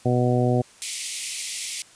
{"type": "harmonic tone", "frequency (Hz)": 123.6, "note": "B2", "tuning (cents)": 2, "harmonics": [1, 2, 3, 4, 5, 6], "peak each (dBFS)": [-21, -24, -26, -27, -28, -29], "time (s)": [0.05, 0.62], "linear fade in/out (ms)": 10}
{"type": "high-pass noise", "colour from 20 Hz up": "white", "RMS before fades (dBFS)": -28, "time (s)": [0.82, 1.82], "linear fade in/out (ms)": 0, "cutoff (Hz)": 2000, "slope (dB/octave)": 96}
{"effects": ["white hiss -51 dBFS RMS until 1.95 s", "resampled to 22050 Hz"]}